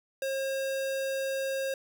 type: tone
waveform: square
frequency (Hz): 538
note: C5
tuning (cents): +48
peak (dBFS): -30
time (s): 0.22-1.74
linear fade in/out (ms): 2
effects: none